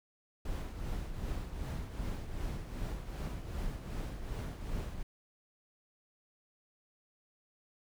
brown noise with tremolo, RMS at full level -36 dBFS, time 0.45-5.03 s, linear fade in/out 5 ms, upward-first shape triangle, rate 2.6 Hz, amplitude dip 60%, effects none

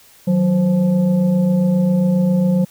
sine tone with frequency modulation, 184.2 Hz, F#3, 7 cents flat, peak -12 dBFS, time 0.27-2.65 s, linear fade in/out 10 ms, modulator 341 Hz, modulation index 0.59, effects white hiss -48 dBFS RMS until 2.7 s

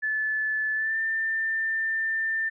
sine tone with pitch glide, 1737 to 1790 Hz, A6 to A6, -23 to +29 cents, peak -24 dBFS, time 0.02-2.5 s, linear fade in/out 20 ms, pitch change +52 cents, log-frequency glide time 0.74-0.99 s, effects none

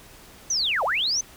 sine linear two-way sweep, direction down then up, 6272 to 484.5 to 6272 Hz, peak -21 dBFS, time 0.5-1.21 s, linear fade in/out 5 ms, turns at 0.84 s, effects pink hiss -48 dBFS RMS until 1.36 s

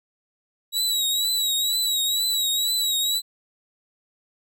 sawtooth tone with vibrato, 3876 Hz, B7, 33 cents flat, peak -18 dBFS, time 0.72-3.22 s, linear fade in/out 50 ms, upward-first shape triangle, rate 2.1 Hz, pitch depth 70 cents each way, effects none

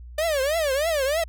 45% pulse tone with vibrato, 593 Hz, D5, 17 cents sharp, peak -21 dBFS, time 0.18-1.24 s, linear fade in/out 5 ms, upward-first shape triangle, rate 3.2 Hz, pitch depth 250 cents each way, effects added 60 Hz sine -38 dBFS peak until 1.28 s

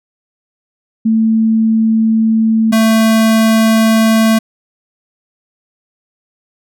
sine / square tone pair in turn, 222.4 / 222.4 Hz, A3 / A3, +19 / +19 cents, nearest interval unison, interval 0 cents, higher neither, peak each -8 dBFS, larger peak neither, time 1.05-2.72 / 2.72-4.39 s, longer neither, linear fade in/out 10 ms, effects none

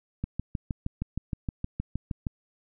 click train, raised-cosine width 5 ms, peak -17 dBFS, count 14, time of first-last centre 0.24-2.268 s, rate 6.41 Hz, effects none

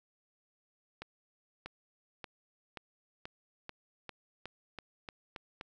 accelerating click train, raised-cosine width 0.3 ms, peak -26 dBFS, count 12, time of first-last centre 1.02-5.611 s, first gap 640 ms, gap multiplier 0.91, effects none

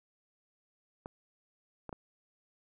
clicks, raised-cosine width 1 ms, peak -27 dBFS, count 3, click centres 1.059 / 1.893 / 1.928 s, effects none

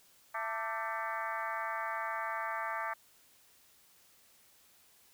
harmonic tone with a mistuned harmonic, 222.7 Hz, A3, 21 cents sharp, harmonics 3 / 4 / 5 / 6 / 7 / 8 / 9 / 10, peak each -43 / -40 / -39 / -45 / -43 / -44 / -46 / -49 dBFS, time 0.34-2.94 s, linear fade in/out 10 ms, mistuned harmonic 5, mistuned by +87 cents, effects white hiss -64 dBFS RMS until 5.13 s

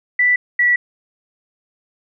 sine tone pair in turn, 1975.5 / 1947.2 Hz, B6 / B6, 0 / -25 cents, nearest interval unison, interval 25 cents, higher first, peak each -11 dBFS, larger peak neither, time 0.19-0.36 / 0.59-0.76 s, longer neither, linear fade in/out 5 ms, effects none

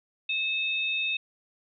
sine tone pair together, 2600 / 3677 Hz, E7 / A#7, -24 / -24 cents, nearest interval tritone, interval 600 cents, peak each -27 / -31 dBFS, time 0.29-1.17 s, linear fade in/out 5 ms, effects none

